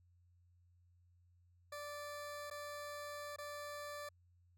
20% pulse tone with dropouts, 585 Hz, D5, 7 cents flat, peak -40 dBFS, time 1.72-4.09 s, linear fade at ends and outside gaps 5 ms, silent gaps 2.501-2.51 / 3.362-3.384 s, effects added 88 Hz sine -67 dBFS peak until 4.57 s

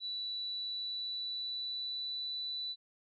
sine tone with pitch glide, 3951 to 3974 Hz, B7 to B7, 0 to +10 cents, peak -36 dBFS, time 0-2.76 s, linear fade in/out 50 ms, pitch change +10 cents, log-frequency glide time 0.57-2.36 s, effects none

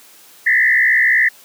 sine tone with frequency modulation, 1900 Hz, A#6, 33 cents sharp, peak -10 dBFS, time 0.46-1.29 s, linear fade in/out 10 ms, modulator 63.7 Hz, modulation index 2.3, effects white hiss -45 dBFS RMS until 1.44 s + high-pass 200 Hz 12 dB/octave

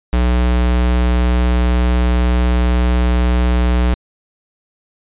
square tone, 61 Hz, B1, 21 cents flat, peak -12 dBFS, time 0.13-3.94 s, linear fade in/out 0 ms, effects resampled to 8000 Hz

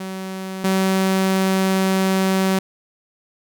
sawtooth tone pair in turn, 189.5 / 190.38 Hz, F#3 / F#3, +42 / +50 cents, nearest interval unison, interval 8 cents, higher second, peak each -23 / -12 dBFS, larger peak second, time 0-0.64 / 0.64-2.59 s, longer second, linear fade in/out 5 ms, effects none

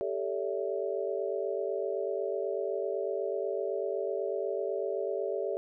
sine chord, A dominant seventh, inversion third, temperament equal with one note detuned, 392 / 440 / 569 / 659.3 Hz, G4 / A4 / C#5 / E5, 0 / 0 / +45 / 0 cents, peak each -34 / -35 / -35 / -38 dBFS, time 0.01-5.57 s, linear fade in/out 0 ms, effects none

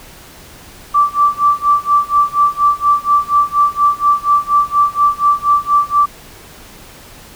sine tone with tremolo, 1166 Hz, D6, 13 cents flat, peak -6 dBFS, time 0.94-6.06 s, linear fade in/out 10 ms, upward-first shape sine, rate 4.2 Hz, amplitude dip 95%, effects pink hiss -38 dBFS RMS until 7.35 s

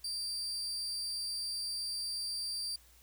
35% pulse tone with amplitude modulation, 4703 Hz, D8, 2 cents sharp, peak -32 dBFS, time 0.04-2.76 s, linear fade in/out 5 ms, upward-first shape sine, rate 240 Hz, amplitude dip 45%, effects added 60 Hz sine -62 dBFS peak until 3.02 s + white hiss -63 dBFS RMS until 3.02 s

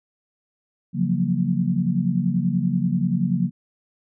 sine chord, Gb major seventh, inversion second, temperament equal, 138.59 / 174.61 / 185 / 233.1 Hz, Db3 / F3 / Gb3 / Bb3, 0 / 0 / 0 / 0 cents, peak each -26 / -23 / -23 / -26 dBFS, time 0.93-3.51 s, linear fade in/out 50 ms, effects none

